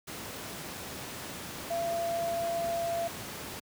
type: tone in noise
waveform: sine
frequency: 678 Hz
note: E5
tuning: 49 cents sharp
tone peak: -29 dBFS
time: 1.7-3.08 s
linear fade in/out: 10 ms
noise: pink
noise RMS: -40 dBFS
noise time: 0.07-3.6 s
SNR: +8 dB
effects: high-pass 100 Hz 12 dB/octave